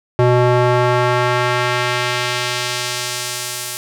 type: tone with band-pass filter sweep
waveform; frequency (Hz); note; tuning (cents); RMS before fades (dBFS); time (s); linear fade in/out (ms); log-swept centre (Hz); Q
square; 123.2; B2; -4; -17; 0.19-3.77; 0; 510 to 11000; 0.71
effects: none